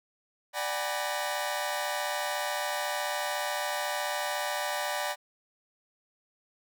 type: tone cluster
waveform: sawtooth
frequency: 590 / 752 / 826 / 977 / 1838 Hz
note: D5 / F#5 / G#5 / B5 / A#6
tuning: +8 / +28 / -10 / -19 / -25 cents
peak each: -31 / -32 / -34 / -33 / -35 dBFS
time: 0.53-5.16 s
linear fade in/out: 50 ms
effects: none